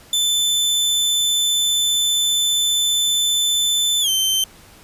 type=tone with pitch glide; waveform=sawtooth; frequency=3525 to 3104 Hz; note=A7 to G7; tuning=+2 to -18 cents; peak=-13 dBFS; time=0.13-4.44 s; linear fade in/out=2 ms; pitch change=-220 cents; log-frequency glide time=4.01-4.09 s; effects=pink hiss -46 dBFS RMS until 4.83 s + resampled to 32000 Hz